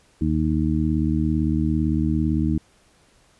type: harmonic tone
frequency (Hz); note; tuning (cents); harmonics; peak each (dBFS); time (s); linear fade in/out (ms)
77.78; D#2; 0; 1 / 2 / 3 / 4; -24 / -24 / -24 / -24; 0.21-2.58; 5
effects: pink hiss -58 dBFS RMS until 3.39 s + resampled to 24000 Hz